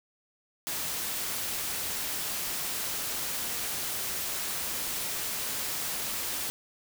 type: noise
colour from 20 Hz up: white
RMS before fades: -33 dBFS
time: 0.67-6.5 s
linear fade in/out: 0 ms
effects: none